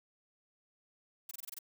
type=noise bursts; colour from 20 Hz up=blue; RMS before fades=-43 dBFS; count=7; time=1.29-1.588 s; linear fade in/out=5 ms; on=22 ms; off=24 ms; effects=none